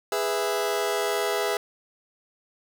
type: chord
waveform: sawtooth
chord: E major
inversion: first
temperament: just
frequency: 412 / 494.4 / 659.3 Hz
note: G#4 / B4 / E5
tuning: -14 / +2 / 0 cents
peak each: -23 / -26 / -25 dBFS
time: 0.12-1.57 s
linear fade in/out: 2 ms
effects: none